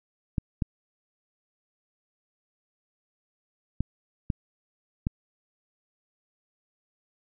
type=clicks; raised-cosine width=5 ms; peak=-13 dBFS; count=5; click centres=0.382 / 0.622 / 3.806 / 4.302 / 5.069 s; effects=none

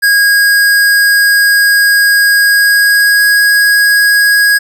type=tone with pitch glide; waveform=square; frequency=1640 to 1651.4 Hz; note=G#6 to G#6; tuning=-22 to -10 cents; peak=-6 dBFS; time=0.02-4.59 s; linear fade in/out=20 ms; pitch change=+12 cents; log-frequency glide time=2.37-3.37 s; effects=8-bit

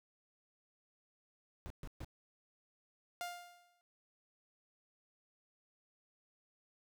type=noise bursts; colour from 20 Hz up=brown; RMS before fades=-45 dBFS; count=3; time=1.66-2.046 s; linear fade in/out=0 ms; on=42 ms; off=130 ms
type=tone with exponential decay; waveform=sawtooth; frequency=703 Hz; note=F5; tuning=11 cents sharp; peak=-34 dBFS; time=3.21-3.81 s; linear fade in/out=0 ms; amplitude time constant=130 ms
effects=none

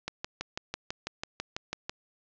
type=click train; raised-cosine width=0.2 ms; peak=-16 dBFS; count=12; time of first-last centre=0.08-1.895 s; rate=6.06 Hz; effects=resampled to 16000 Hz + 8-bit

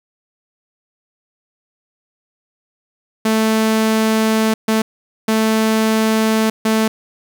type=tone bursts at uneven times; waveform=sawtooth; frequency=220 Hz; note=A3; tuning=in tune; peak=-9 dBFS; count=4; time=3.25-4.54 / 4.68-4.82 / 5.28-6.5 / 6.65-6.88 s; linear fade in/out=5 ms; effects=8-bit

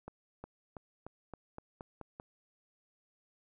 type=accelerating click train; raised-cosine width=1 ms; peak=-30 dBFS; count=9; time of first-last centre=0.08-2.199 s; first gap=360 ms; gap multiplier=0.91; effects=none

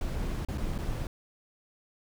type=noise with dropouts; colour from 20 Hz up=brown; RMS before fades=-32 dBFS; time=0.01-1.07 s; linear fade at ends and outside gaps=2 ms; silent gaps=0.45-0.485 / 0.576-0.58 / 0.78-0.786 s; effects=none

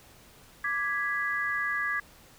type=chord; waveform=sine; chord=G# diminished; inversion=second; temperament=equal; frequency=1174.7 / 1661.2 / 1975.5 Hz; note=D6 / G#6 / B6; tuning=0 / 0 / 0 cents; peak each=-34 / -29 / -33 dBFS; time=0.64-2 s; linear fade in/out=5 ms; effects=pink hiss -55 dBFS RMS until 2.38 s

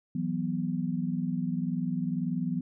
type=chord; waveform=sine; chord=E suspended second; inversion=none; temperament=equal; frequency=164.81 / 185 / 246.9 Hz; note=E3 / F#3 / B3; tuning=0 / 0 / 0 cents; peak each=-32 dBFS; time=0.15-2.61 s; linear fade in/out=5 ms; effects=none

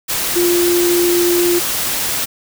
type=tone in noise; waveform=sine; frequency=349.2 Hz; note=F4; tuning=in tune; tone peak=-12 dBFS; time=0.35-1.6 s; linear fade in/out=20 ms; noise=white; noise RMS=-19 dBFS; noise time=0.08-2.26 s; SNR=+4 dB; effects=none

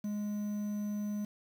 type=tone with quantisation; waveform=triangle; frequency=207.7 Hz; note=G#3; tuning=in tune; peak=-31 dBFS; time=0.04-1.25 s; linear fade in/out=5 ms; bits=9; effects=none

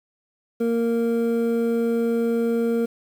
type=tone pair together; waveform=triangle; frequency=232 / 464 Hz; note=A#3 / A#4; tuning=-8 / -8 cents; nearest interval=octave; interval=1200 cents; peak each=-20 dBFS; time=0.6-2.86 s; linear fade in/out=10 ms; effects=8-bit

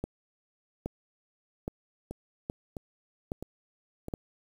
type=two click trains; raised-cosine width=2 ms; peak=-24 / -19 dBFS; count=4 / 6; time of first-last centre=2.11-4.084 / 0.04-4.138 s; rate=1.52 / 1.22 Hz; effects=8-bit

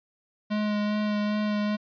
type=tone with vibrato; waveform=square; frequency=209.7 Hz; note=G#3; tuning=17 cents sharp; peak=-25 dBFS; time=0.5-1.77 s; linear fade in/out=20 ms; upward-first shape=sine; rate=2.5 Hz; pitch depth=14 cents each way; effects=resampled to 11025 Hz

